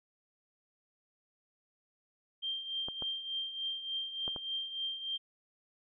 sine tone with tremolo, 3171 Hz, G7, 19 cents sharp, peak -32 dBFS, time 2.42-5.18 s, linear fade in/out 20 ms, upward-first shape triangle, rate 3.4 Hz, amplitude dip 70%
clicks, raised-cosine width 1 ms, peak -28 dBFS, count 4, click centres 2.885 / 3.023 / 4.279 / 4.362 s
effects none

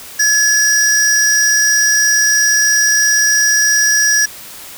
square tone pair together, 1700 / 5721 Hz, G#6 / F8, +40 / +41 cents, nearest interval octave + major sixth, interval 2101 cents, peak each -13 dBFS, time 0.19-4.26 s, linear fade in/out 10 ms, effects white hiss -33 dBFS RMS until 4.77 s

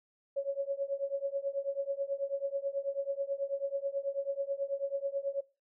sine tone with tremolo, 554.4 Hz, C#5, in tune, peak -27 dBFS, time 0.36-5.41 s, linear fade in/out 10 ms, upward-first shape triangle, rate 9.2 Hz, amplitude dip 100%, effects noise-tail reverb RT60 0.3 s tail -20 dB re dry

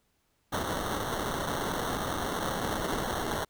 blue noise with sample-and-hold, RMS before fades -32 dBFS, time 0.52-3.45 s, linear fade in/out 10 ms, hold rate 2450 Hz, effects pink hiss -73 dBFS RMS until 3.49 s

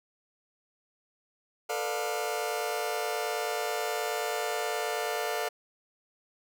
sawtooth chord, B half-diminished seventh, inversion third, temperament just, 444.5 / 493.9 / 592.7 / 711.2 Hz, A4 / B4 / D5 / F5, +18 / 0 / +16 / +31 cents, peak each -30 / -35 / -32 / -30 dBFS, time 1.69-5.49 s, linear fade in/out 10 ms, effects none

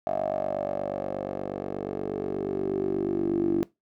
10% pulse tone with band-pass filter sweep, 48.37 Hz, G1, 22 cents flat, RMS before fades -29 dBFS, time 0.07-3.63 s, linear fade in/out 0 ms, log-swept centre 650 to 330 Hz, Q 9.3, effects noise-tail reverb RT60 0.2 s tail -21 dB re dry

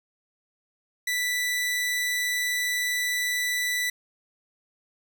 sawtooth tone, 1975.5 Hz, B6, in tune, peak -21 dBFS, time 1.07-3.9 s, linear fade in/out 5 ms, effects none

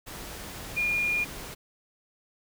sine tone in noise, 2424 Hz, D#7, 46 cents flat, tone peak -24 dBFS, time 0.76-1.25 s, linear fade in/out 20 ms, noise pink, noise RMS -40 dBFS, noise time 0.06-1.55 s, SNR +13 dB, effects none

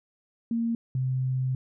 sine tone pair in turn, 231 / 129.64 Hz, A#3 / C3, -16 / -16 cents, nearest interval minor seventh, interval 1000 cents, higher first, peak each -24 dBFS, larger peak neither, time 0.51-0.75 / 0.95-1.55 s, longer second, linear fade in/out 2 ms, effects none

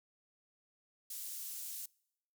pink high-pass noise, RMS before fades -44 dBFS, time 1.1-1.86 s, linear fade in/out 5 ms, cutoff 8500 Hz, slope 12 dB/octave, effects noise-tail reverb RT60 0.8 s tail -26 dB re dry

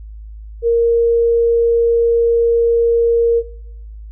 sine tone, 466.2 Hz, A#4, in tune, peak -10 dBFS, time 0.62-3.43 s, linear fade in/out 50 ms, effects noise-tail reverb RT60 0.9 s tail -22 dB re dry + added 53 Hz sine -30 dBFS peak until 4.11 s

